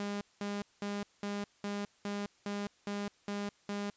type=tone bursts; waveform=sawtooth; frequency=203.3 Hz; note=G#3; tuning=37 cents flat; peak=-31 dBFS; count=10; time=0-3.9 s; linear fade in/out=2 ms; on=210 ms; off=200 ms; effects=white hiss -67 dBFS RMS until 3.96 s + resampled to 16000 Hz